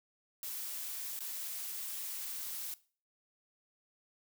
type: noise with dropouts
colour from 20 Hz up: blue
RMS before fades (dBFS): -41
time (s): 0.43-2.74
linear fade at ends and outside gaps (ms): 1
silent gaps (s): 1.191-1.205
effects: noise-tail reverb RT60 0.4 s tail -19 dB re dry